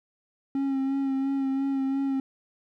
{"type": "tone with vibrato", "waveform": "triangle", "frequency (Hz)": 271.1, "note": "C#4", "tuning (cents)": -38, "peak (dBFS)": -22, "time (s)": [0.55, 2.2], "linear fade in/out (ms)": 2, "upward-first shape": "sine", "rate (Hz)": 2.9, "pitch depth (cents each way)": 25, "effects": []}